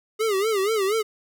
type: tone with vibrato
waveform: square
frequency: 413.5 Hz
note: G#4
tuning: 8 cents flat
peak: -21 dBFS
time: 0.19-1.03 s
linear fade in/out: 20 ms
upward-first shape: sine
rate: 4.2 Hz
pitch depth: 150 cents each way
effects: none